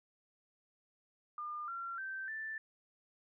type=tone with pitch steps; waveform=sine; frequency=1206 / 1369.4 / 1555 / 1765.7 Hz; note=D6 / F6 / G6 / A6; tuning=+46 / -34 / -14 / +6 cents; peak=-39 dBFS; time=1.38-2.58 s; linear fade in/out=2 ms; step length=300 ms; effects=none